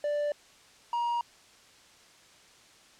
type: tone pair in turn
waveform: triangle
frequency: 587.3 / 947.8 Hz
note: D5 / A#5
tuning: 0 / +28 cents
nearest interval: minor sixth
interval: 828 cents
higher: second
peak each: -25 dBFS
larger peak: neither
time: 0.04-0.32 / 0.93-1.21 s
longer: neither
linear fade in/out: 2 ms
effects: white hiss -57 dBFS RMS until 2.99 s + low-pass 7000 Hz 12 dB/octave